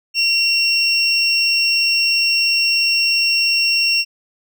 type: tone pair together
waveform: triangle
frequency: 2737 / 5474 Hz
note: F7 / F8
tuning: -36 / -36 cents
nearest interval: octave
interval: 1200 cents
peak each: -15 dBFS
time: 0.14-4.05 s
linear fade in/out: 50 ms
effects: none